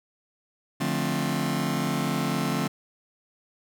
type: chord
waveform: sawtooth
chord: D minor seventh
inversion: none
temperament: just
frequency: 146.83 / 176.2 / 220.2 / 264.3 Hz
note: D3 / F3 / A3 / C4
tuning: 0 / +16 / +2 / +18 cents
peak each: -26 dBFS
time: 0.8-2.68 s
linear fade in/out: 10 ms
effects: none